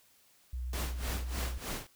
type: tone with vibrato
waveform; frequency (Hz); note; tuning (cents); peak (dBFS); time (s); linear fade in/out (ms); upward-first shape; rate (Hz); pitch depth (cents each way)
sine; 62; B1; +7; -34; 0.53-1.58; 5; sine; 7.9; 13
type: noise with tremolo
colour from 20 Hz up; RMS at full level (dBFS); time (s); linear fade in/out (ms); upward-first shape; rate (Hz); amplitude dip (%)
pink; -37; 0.73-1.87; 2; sine; 3.3; 85
effects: white hiss -65 dBFS RMS until 1.95 s